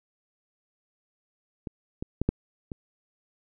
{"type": "clicks", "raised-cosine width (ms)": 3, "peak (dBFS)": [-21, -19, -12, -9, -22], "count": 5, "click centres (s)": [1.672, 2.025, 2.216, 2.29, 2.718], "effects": []}